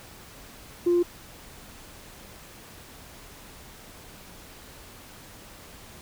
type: tone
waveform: sine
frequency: 349.2 Hz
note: F4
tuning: in tune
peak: -17 dBFS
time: 0.86-1.03 s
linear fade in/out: 10 ms
effects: tanh soft clip ceiling -15 dBFS + pink hiss -47 dBFS RMS until 6.01 s